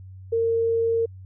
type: tone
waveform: sine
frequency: 457.9 Hz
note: A#4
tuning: 31 cents flat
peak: -19 dBFS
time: 0.32-1.06 s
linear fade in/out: 10 ms
effects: added 94 Hz sine -39 dBFS peak until 1.25 s